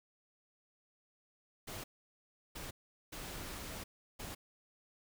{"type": "noise bursts at uneven times", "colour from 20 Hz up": "pink", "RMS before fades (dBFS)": -45, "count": 4, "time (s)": [[1.67, 1.84], [2.55, 2.71], [3.12, 3.84], [4.19, 4.35]], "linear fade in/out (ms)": 10, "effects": []}